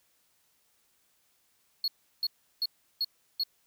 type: tone bursts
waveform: triangle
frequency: 4334 Hz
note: C#8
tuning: 40 cents flat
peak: -25 dBFS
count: 5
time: 1.84-3.435 s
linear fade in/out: 2 ms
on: 39 ms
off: 350 ms
effects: white hiss -70 dBFS RMS until 3.66 s